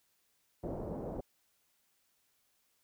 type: low-pass noise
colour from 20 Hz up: white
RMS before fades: -40 dBFS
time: 0.63-1.21 s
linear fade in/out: 10 ms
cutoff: 600 Hz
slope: 24 dB/octave
effects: white hiss -75 dBFS RMS until 2.83 s